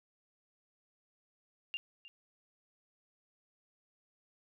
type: tone with echo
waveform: sine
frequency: 2794 Hz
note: F7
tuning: in tune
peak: -35 dBFS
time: 1.74-1.77 s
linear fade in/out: 0 ms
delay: 310 ms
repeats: 1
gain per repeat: -15 dB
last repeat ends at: 2.08 s
effects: none